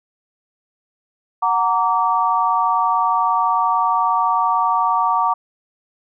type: chord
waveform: sine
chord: Gb augmented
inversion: none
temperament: just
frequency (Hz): 740 / 925 / 1156.2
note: Gb5 / Bb5 / D6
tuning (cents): 0 / -14 / -27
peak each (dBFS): -21 / -18 / -18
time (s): 1.42-5.34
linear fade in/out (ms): 10
effects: none